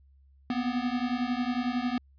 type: beating tone pair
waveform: square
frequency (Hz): 241.4 / 252.4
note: B3 / B3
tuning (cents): -39 / +38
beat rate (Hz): 11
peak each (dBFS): -31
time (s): 0.5-1.98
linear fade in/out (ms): 2
effects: added 68 Hz sine -56 dBFS peak until 2.18 s + resampled to 11025 Hz